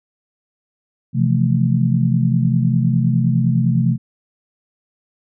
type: chord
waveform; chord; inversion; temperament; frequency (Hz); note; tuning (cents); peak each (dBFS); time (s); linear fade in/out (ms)
sine; F major seventh; second; equal with one note detuned; 129.38 / 164.81 / 174.61 / 220; C3 / E3 / F3 / A3; -19 / 0 / 0 / 0; -16 / -20 / -20 / -20; 1.13-3.98; 50
effects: none